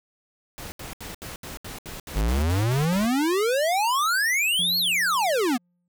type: noise bursts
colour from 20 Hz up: pink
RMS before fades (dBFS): -37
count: 12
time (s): 0.58-3.063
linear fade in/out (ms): 0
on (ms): 140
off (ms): 73
type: exponential two-way sweep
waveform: square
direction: up then down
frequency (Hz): 47.34 to 4435 to 227.3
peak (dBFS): -21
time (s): 2.15-5.58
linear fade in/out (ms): 20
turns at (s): 4.78
type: tone with exponential decay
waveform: triangle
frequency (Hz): 175.9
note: F3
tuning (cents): +13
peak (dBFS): -30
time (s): 4.59-5.88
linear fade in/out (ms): 2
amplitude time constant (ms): 280
effects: none